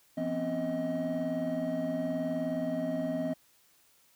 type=tone cluster; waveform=triangle; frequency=170.3 / 247.8 / 266.9 / 631 Hz; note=F3 / B3 / C4 / D#5; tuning=-43 / +6 / +35 / +24 cents; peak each=-36 / -33 / -32 / -31 dBFS; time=0.17-3.34 s; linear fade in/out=10 ms; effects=tanh soft clip ceiling -22 dBFS + white hiss -65 dBFS RMS until 4.15 s